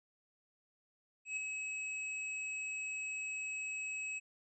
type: tone with ADSR envelope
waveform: square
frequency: 2566 Hz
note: E7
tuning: 47 cents flat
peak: -35 dBFS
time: 1.25-4.2 s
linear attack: 120 ms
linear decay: 5 ms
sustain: -4 dB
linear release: 23 ms
effects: resampled to 24000 Hz